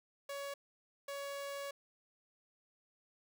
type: tone bursts at uneven times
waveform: sawtooth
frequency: 561 Hz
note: C#5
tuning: 21 cents sharp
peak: -37 dBFS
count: 2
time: 0.29-0.54 / 1.08-1.71 s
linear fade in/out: 5 ms
effects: none